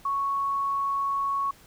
sine tone, 1108.7 Hz, C#6, in tune, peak -24 dBFS, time 0.05-1.51 s, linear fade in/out 5 ms, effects pink hiss -54 dBFS RMS until 1.66 s

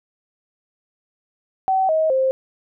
sine tone with pitch steps, 762 / 633.4 / 526.5 Hz, G5 / D#5 / C5, -49 / +31 / +11 cents, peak -15 dBFS, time 1.68-2.31 s, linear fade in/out 0 ms, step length 210 ms, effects none

